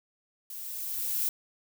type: noise with level ramp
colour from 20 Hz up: violet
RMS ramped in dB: -41 to -28 dBFS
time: 0.5-1.29 s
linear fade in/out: 2 ms
effects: none